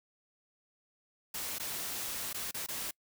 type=noise with dropouts; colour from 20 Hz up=white; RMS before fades=-38 dBFS; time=1.34-2.91 s; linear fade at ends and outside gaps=5 ms; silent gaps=1.585-1.597 / 2.33-2.343 / 2.512-2.543 / 2.664-2.685 s; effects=noise-tail reverb RT60 0.1 s tail -26 dB re dry